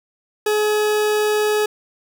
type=tone; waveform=40% pulse; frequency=423.3 Hz; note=G#4; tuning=33 cents sharp; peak=-15 dBFS; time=0.46-1.66 s; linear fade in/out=5 ms; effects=none